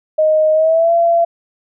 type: tone with pitch glide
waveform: sine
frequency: 622.3 to 678.6 Hz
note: D#5 to F5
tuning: 0 to -50 cents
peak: -9 dBFS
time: 0.18-1.25 s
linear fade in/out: 10 ms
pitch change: +150 cents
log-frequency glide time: 0.53-0.93 s
effects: none